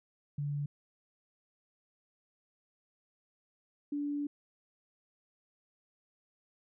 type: tone pair in turn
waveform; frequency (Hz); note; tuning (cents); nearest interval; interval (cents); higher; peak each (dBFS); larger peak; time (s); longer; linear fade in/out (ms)
sine; 144.5 / 289.6; D3 / D4; -28 / -24; octave; 1204; second; -32 / -32; neither; 0.38-0.66 / 3.92-4.27; second; 5
effects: none